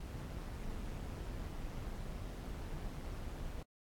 brown noise with amplitude modulation, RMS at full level -41 dBFS, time 0-3.63 s, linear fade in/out 5 ms, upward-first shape sine, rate 182 Hz, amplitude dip 45%, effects AAC 64 kbps

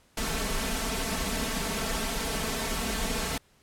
pink noise with comb filter, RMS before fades -30 dBFS, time 0.17-3.38 s, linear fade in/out 5 ms, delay 4.5 ms, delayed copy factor +1, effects pink hiss -63 dBFS RMS until 3.62 s + low-pass 12000 Hz 12 dB/octave

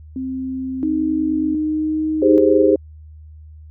sine tone, 261.6 Hz, C4, in tune, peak -22 dBFS, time 0.16-1.55 s, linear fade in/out 2 ms
sine tone with vibrato, 310 Hz, D#4, 6 cents flat, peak -17 dBFS, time 0.83-2.38 s, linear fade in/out 0 ms, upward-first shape triangle, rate 0.98 Hz, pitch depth 13 cents each way
sine chord, Ab major seventh, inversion second, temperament equal with one note detuned, 313.7 / 392 / 415.3 / 523.3 Hz, Eb4 / G4 / Ab4 / C5, +14 / 0 / 0 / 0 cents, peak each -16 dBFS, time 2.22-2.76 s, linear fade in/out 5 ms
effects added 77 Hz sine -37 dBFS peak until 3.7 s

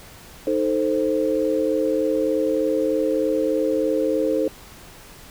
sine chord, A diminished, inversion second, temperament equal, 311.1 / 440 / 523.3 Hz, Eb4 / A4 / C5, 0 / 0 / 0 cents, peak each -23 / -23 / -22 dBFS, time 0.47-4.48 s, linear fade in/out 2 ms, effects pink hiss -44 dBFS RMS until 5.3 s

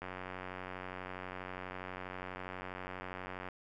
click train, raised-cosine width 0.5 ms, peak -27 dBFS, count 321, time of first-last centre 0.02-3.487 s, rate 92.3 Hz, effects none

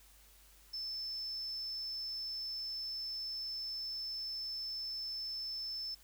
sine tone, 5274 Hz, E8, in tune, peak -38 dBFS, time 0.73-5.95 s, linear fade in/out 10 ms, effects added 50 Hz sine -63 dBFS peak until 6.03 s + white hiss -63 dBFS RMS until 6.03 s

